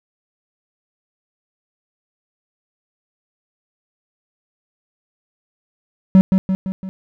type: tone with echo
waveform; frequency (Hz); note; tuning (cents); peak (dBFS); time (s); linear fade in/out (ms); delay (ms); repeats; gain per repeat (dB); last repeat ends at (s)
triangle; 189.4; F#3; +41; -3; 6.15-6.21; 0; 170; 4; -5; 6.89
effects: none